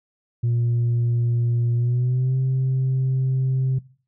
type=tone with pitch glide; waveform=sine; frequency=118.8 to 131.06 Hz; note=A#2 to C3; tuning=+33 to +3 cents; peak=-16 dBFS; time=0.43-3.79 s; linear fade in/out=10 ms; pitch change=+170 cents; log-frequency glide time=1.75-2.36 s; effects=noise-tail reverb RT60 0.4 s tail -20 dB re dry + tanh soft clip ceiling -16 dBFS